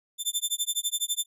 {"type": "tone with tremolo", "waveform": "15% pulse", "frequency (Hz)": 3549, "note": "A7", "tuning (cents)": 14, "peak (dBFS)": -16, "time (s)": [0.18, 1.26], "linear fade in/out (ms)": 50, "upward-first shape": "sine", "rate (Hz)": 12, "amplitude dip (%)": 100, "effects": ["resampled to 32000 Hz"]}